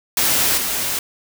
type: noise with level steps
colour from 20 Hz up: white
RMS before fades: -17 / -22 dBFS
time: 0.17-0.99 s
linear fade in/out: 2 ms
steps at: 0.57 s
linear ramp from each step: 10 ms
effects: none